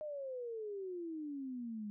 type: exponential sweep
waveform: sine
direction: down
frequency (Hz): 619 to 204.2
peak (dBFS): -40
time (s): 0.01-1.9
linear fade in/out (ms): 0
effects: none